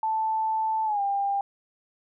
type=tone with pitch glide; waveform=sine; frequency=880 to 797.7 Hz; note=A5 to G5; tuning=0 to +30 cents; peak=-23 dBFS; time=0.03-1.41 s; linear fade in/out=2 ms; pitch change=-170 cents; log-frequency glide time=0.85-1.01 s; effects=none